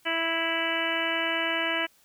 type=harmonic tone; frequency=329.6 Hz; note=E4; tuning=in tune; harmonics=1 / 2 / 3 / 4 / 5 / 6 / 7 / 8 / 9; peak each=-35 / -33 / -36 / -37 / -32 / -33 / -33 / -37 / -32 dBFS; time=0.05-1.87 s; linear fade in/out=20 ms; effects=white hiss -62 dBFS RMS until 2.04 s